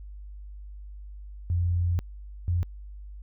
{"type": "tone bursts at uneven times", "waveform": "sine", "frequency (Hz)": 87.31, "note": "F2", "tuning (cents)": 0, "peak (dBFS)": -22, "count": 2, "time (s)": [[1.5, 1.99], [2.48, 2.63]], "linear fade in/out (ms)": 0, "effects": ["added 50 Hz sine -39 dBFS peak until 3.22 s"]}